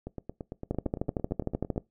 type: two click trains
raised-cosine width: 2 ms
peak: -23 / -15 dBFS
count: 16 / 15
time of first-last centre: 0.07-1.761 / 0.71-1.779 s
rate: 8.87 / 13.1 Hz
effects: noise-tail reverb RT60 0.2 s tail -22 dB re dry